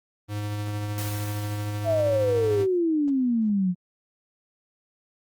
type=tone with tremolo; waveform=square; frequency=104.1 Hz; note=G#2; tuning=5 cents sharp; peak=-27 dBFS; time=0.28-2.67 s; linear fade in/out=50 ms; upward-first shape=triangle; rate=13 Hz; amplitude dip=25%
type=noise with exponential decay; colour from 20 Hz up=white; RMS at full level=-35 dBFS; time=0.98-2.78 s; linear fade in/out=0 ms; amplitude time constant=390 ms
type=exponential sweep; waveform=sine; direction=down; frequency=687 to 174.61 Hz; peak=-20 dBFS; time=1.84-3.75 s; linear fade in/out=50 ms
effects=Opus 24 kbps